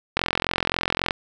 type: click train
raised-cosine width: 0.3 ms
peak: -4 dBFS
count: 42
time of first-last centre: 0.17-1.108 s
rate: 43.7 Hz
effects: none